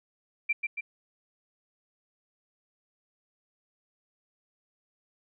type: tone with echo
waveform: sine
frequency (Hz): 2357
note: D7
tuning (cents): +6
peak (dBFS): -23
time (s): 0.49-0.53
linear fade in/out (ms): 10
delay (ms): 140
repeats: 2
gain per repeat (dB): -4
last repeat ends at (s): 0.81
effects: none